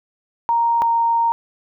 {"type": "tone pair in turn", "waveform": "sine", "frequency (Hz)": [932.3, 926.9], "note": ["A#5", "A#5"], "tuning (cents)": [0, -10], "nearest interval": "unison", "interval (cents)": 10, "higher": "first", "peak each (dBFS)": [-14, -14], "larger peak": "neither", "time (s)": [[0.49, 0.82], [0.82, 1.32]], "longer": "second", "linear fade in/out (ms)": 0, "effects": []}